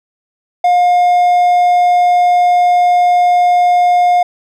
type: tone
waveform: triangle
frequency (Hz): 712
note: F5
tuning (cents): +33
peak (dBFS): -5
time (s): 0.64-4.23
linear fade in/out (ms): 5
effects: none